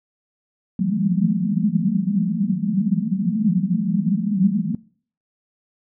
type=band-pass noise; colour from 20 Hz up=white; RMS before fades=-20 dBFS; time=0.79-4.75 s; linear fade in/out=5 ms; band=170 to 220 Hz; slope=96 dB/octave; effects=noise-tail reverb RT60 0.5 s tail -22 dB re dry